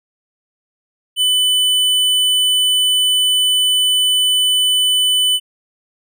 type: tone with hard clipping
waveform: sine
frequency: 3000 Hz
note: F#7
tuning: 23 cents sharp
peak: -13 dBFS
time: 1.16-5.4 s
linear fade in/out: 50 ms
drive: 13 dB
effects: none